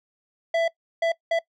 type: tone bursts at uneven times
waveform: square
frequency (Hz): 665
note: E5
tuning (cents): +15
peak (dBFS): -20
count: 3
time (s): 0.54-0.68 / 1.02-1.12 / 1.31-1.39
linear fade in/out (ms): 5
effects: noise-tail reverb RT60 0.1 s tail -21 dB re dry + low-pass 3000 Hz 12 dB/octave